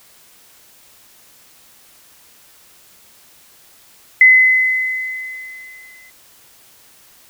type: tone with exponential decay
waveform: sine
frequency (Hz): 2033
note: B6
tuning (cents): +50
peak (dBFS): -3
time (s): 4.21-6.1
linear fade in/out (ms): 2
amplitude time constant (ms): 410
effects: white hiss -48 dBFS RMS until 7.29 s